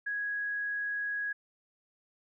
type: tone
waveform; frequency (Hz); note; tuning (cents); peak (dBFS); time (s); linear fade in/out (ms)
sine; 1661.2; G#6; 0; -31; 0.06-1.33; 10
effects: none